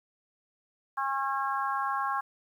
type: harmonic tone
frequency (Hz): 271.7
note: C#4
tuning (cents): -35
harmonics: 3 / 4 / 5 / 6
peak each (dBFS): -33 / -30 / -36 / -37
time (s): 0.97-2.21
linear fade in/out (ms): 10
effects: 10-bit